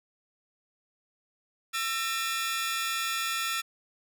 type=tone cluster; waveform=sawtooth; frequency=1340 / 1835 / 2409 / 3391 Hz; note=E6 / A#6 / D7 / G#7; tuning=+28 / -28 / +43 / +35 cents; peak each=-28 / -32 / -33 / -33 dBFS; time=1.73-3.62 s; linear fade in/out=20 ms; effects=none